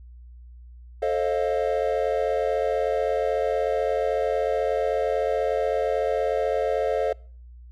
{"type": "chord", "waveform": "triangle", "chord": "F dominant seventh", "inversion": "first", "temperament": "equal with one note detuned", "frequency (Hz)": [440, 533.6, 622.3, 698.5], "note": ["A4", "C5", "Eb5", "F5"], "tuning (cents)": [0, 34, 0, 0], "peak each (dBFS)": [-24, -24, -26, -27], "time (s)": [1.02, 7.13], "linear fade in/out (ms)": 5, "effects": ["noise-tail reverb RT60 0.5 s tail -26 dB re dry", "added 60 Hz sine -42 dBFS peak until 7.71 s"]}